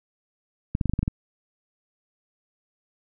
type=clicks; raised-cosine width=5 ms; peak=-11 dBFS; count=8; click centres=0.751 / 0.812 / 0.857 / 0.896 / 0.936 / 0.991 / 1.03 / 1.079 s; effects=none